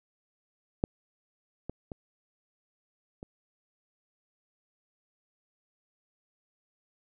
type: clicks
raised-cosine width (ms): 2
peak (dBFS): -12 / -22 / -25 / -28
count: 4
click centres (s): 0.839 / 1.696 / 1.918 / 3.229
effects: none